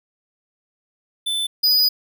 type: tone pair in turn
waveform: square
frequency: 3520 / 4954 Hz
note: A7 / D#8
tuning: 0 / -8 cents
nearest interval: tritone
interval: 592 cents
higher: second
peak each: -21 / -14 dBFS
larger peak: second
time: 1.26-1.47 / 1.63-1.89 s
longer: second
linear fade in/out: 10 ms
effects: none